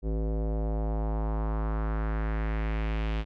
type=tone with low-pass filter sweep; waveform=square; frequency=54 Hz; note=A1; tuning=32 cents flat; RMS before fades=-29 dBFS; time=0.02-3.25 s; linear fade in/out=50 ms; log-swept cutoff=430 to 3100 Hz; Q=1.9; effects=none